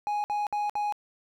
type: tone bursts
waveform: triangle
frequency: 830.6 Hz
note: G#5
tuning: in tune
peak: -24 dBFS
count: 4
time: 0.07-0.924 s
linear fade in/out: 0 ms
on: 170 ms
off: 58 ms
effects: none